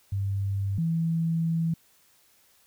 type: tone pair in turn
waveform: sine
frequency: 98.7 / 164.68 Hz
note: G2 / E3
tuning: +12 / -1 cents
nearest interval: major sixth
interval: 887 cents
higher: second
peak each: -25 / -23 dBFS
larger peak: second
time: 0.12-0.78 / 0.78-1.74 s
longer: second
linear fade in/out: 5 ms
effects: white hiss -62 dBFS RMS until 2.66 s